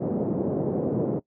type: band-pass noise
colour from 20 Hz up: white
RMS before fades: -26 dBFS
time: 0-1.2 s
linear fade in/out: 20 ms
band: 120 to 480 Hz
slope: 24 dB/octave
effects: noise-tail reverb RT60 0.1 s tail -19 dB re dry